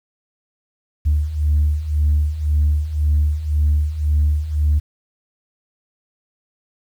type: beating tone pair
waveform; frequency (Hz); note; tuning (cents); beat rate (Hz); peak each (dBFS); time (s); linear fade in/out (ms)
sine; 73.42 / 75.32; D2 / D2; 0 / +44; 1.9; -19 / -15; 1.05-4.8; 20
effects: tanh soft clip ceiling -9 dBFS + 8-bit